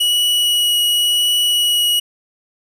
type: tone with vibrato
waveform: 45% pulse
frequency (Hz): 2922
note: F#7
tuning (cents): -22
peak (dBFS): -13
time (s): 0-2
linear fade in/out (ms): 10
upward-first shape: triangle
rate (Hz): 0.92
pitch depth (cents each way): 10
effects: none